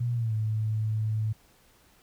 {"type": "tone with pitch glide", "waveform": "sine", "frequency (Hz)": [120.1, 108.87], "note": ["B2", "A2"], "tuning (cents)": [-48, -18], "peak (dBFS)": -25, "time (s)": [0, 1.33], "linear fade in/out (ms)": 10, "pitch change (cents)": -170, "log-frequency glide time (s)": [0.14, 0.34], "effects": ["pink hiss -61 dBFS RMS until 2.02 s"]}